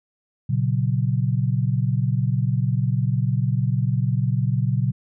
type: chord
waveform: sine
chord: F# major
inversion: first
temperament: equal with one note detuned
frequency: 118.58 / 138.59 / 185 Hz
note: A#2 / C#3 / F#3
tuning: +30 / 0 / 0 cents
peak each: -21 / -22 / -27 dBFS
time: 0.49-4.92 s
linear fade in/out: 10 ms
effects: none